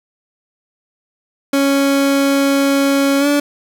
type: tone with pitch glide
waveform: 30% pulse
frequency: 277.2 to 288.5 Hz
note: C#4 to D4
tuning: 0 to -31 cents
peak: -9 dBFS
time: 1.53-3.4 s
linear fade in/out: 5 ms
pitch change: +69 cents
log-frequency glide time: 3.19-3.27 s
effects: none